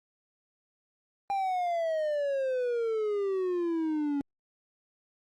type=exponential sweep; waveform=triangle; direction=down; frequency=802 to 279.5 Hz; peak=-25 dBFS; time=1.3-4.21 s; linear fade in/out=0 ms; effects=Opus 32 kbps